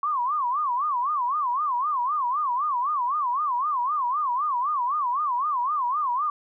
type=tone with vibrato; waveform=sine; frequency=1086 Hz; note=C#6; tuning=36 cents flat; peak=-22 dBFS; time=0.03-6.3 s; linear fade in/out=2 ms; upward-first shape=sine; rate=3.9 Hz; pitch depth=220 cents each way; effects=none